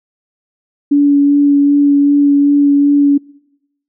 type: tone with vibrato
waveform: sine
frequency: 285.4 Hz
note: D4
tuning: 49 cents flat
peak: -6 dBFS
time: 0.91-3.18 s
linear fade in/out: 10 ms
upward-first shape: sine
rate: 2.6 Hz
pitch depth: 11 cents each way
effects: noise-tail reverb RT60 0.9 s tail -25 dB re dry